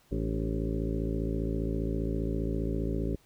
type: harmonic tone with a mistuned harmonic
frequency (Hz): 55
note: A1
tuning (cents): 0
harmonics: 1 / 2 / 3 / 4 / 5 / 6 / 7 / 8 / 9 / 10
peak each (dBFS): -32 / -37 / -36 / -39 / -36 / -45 / -37 / -42 / -49 / -45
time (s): 0.11-3.16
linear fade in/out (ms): 10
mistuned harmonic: 5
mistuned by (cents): +61
effects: pink hiss -64 dBFS RMS until 3.25 s